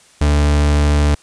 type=tone; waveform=40% pulse; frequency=73.42 Hz; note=D2; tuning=in tune; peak=-10 dBFS; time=0.21-1.15 s; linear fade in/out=5 ms; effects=white hiss -48 dBFS RMS until 1.22 s + resampled to 22050 Hz